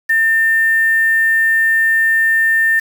sine tone with quantisation, 1800 Hz, A6, 39 cents sharp, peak -10 dBFS, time 0.09-2.8 s, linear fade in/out 10 ms, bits 5, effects none

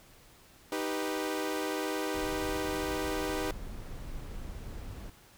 sawtooth chord, Eb augmented, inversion none, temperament equal, 311.1 / 392 / 493.9 Hz, Eb4 / G4 / B4, 0 / 0 / 0 cents, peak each -31 / -32 / -33 dBFS, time 0.72-3.51 s, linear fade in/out 2 ms
brown noise, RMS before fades -41 dBFS, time 2.14-5.1 s, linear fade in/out 5 ms
effects pink hiss -58 dBFS RMS until 5.37 s

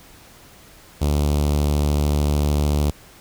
sawtooth tone with notch filter, 73.42 Hz, D2, in tune, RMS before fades -19 dBFS, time 1.01-2.91 s, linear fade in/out 10 ms, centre 1700 Hz, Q 0.72, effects pink hiss -47 dBFS RMS until 3.2 s

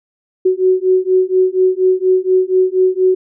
sine beating tone pair, 370 / 374.2 Hz, F#4 / F#4, 0 / +20 cents, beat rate 4.2 Hz, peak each -13 / -13 dBFS, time 0.45-3.15 s, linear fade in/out 10 ms, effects none

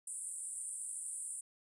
pink band-pass noise, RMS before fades -43 dBFS, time 0.07-1.41 s, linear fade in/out 5 ms, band 8200 to 9900 Hz, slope 96 dB/octave, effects resampled to 24000 Hz

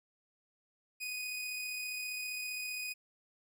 sawtooth tone with amplitude modulation, 2489 Hz, D#7, in tune, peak -33 dBFS, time 1-2.94 s, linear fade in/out 20 ms, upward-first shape sine, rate 35.1 Hz, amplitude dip 25%, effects none

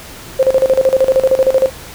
sine tone with tremolo, 526 Hz, C5, 9 cents sharp, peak -6 dBFS, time 0.39-1.7 s, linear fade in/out 10 ms, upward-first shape square, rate 13 Hz, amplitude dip 80%, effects pink hiss -33 dBFS RMS until 1.94 s

